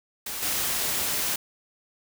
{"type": "noise with level steps", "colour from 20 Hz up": "white", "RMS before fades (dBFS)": [-33, -27], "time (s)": [0.26, 1.36], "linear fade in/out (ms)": 5, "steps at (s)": 0.42, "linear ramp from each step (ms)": 10, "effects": []}